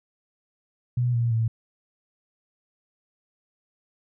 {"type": "tone with pitch steps", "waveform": "sine", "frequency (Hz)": [122.6, 117.81, 113.21], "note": ["B2", "A#2", "A2"], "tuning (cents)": [-12, 19, 50], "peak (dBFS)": -20, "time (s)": [0.97, 1.48], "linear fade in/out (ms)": 5, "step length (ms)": 170, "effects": []}